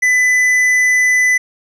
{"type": "tone with tanh clipping", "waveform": "sine", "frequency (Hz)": 2000, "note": "B6", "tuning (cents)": 21, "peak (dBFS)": -11, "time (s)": [0.02, 1.38], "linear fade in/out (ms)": 10, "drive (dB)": 9, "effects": []}